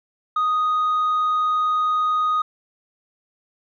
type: tone with tanh clipping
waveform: sine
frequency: 1244.5 Hz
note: D#6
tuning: in tune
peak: -18 dBFS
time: 0.36-2.42 s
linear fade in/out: 5 ms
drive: 1 dB
effects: none